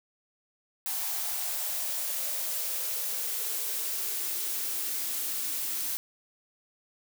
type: noise with high-pass filter sweep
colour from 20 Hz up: blue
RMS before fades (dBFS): -32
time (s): 0.86-5.97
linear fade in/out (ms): 0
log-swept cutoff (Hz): 780 to 240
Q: 3.9
effects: none